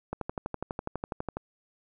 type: click train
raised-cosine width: 1 ms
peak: -18 dBFS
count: 16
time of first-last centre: 0.13-1.37 s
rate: 12.1 Hz
effects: none